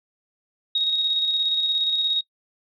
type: tone with tremolo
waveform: sine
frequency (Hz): 3763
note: A#7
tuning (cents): +16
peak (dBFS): -18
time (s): 0.75-2.21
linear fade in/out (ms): 5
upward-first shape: square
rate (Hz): 17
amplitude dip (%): 30
effects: noise-tail reverb RT60 0.1 s tail -23 dB re dry